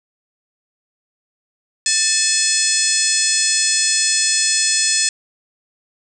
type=harmonic tone with a mistuned harmonic; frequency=858 Hz; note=A5; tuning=44 cents flat; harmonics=2 / 3 / 4 / 5 / 6 / 7 / 8 / 9 / 10; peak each=-26 / -25 / -27 / -23 / -21 / -25 / -22 / -22 / -22 dBFS; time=1.86-5.09 s; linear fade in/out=2 ms; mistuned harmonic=2; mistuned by=+59 cents; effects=none